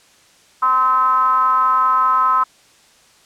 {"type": "ring-modulated tone", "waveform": "triangle", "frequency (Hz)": 127.5, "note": "C3", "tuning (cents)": -44, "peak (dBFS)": -7, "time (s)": [0.62, 2.44], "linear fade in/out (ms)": 10, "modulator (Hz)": 1160, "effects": ["white hiss -51 dBFS RMS until 3.25 s", "low-pass 8000 Hz 12 dB/octave"]}